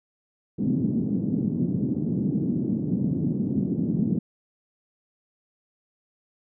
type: band-pass noise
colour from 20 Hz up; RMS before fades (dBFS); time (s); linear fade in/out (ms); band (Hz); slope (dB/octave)
pink; -25; 0.58-4.19; 10; 160 to 270; 24
effects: none